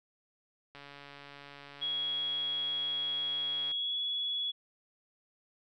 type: click train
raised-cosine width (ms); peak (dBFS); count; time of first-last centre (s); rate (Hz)
0.3; -33; 422; 0.75-3.715; 142
type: tone with pitch glide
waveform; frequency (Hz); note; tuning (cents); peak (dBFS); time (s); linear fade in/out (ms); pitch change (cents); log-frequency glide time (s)
sine; 3322 to 3380; G#7 to G#7; 0 to +30; -31; 1.81-4.52; 20; +30; 3.69-3.98
effects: none